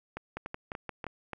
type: two click trains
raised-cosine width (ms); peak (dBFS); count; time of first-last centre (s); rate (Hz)
0.5; -21 / -22; 5 / 5; 0.37-1.067 / 0.17-1.333; 5.74 / 3.44
effects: none